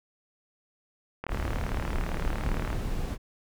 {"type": "click train", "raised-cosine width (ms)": 0.5, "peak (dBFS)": -19, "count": 57, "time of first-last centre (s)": [1.24, 2.729], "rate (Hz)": 37.6}
{"type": "noise", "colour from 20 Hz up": "brown", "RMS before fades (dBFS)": -30, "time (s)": [1.28, 3.18], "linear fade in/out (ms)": 50}
{"effects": []}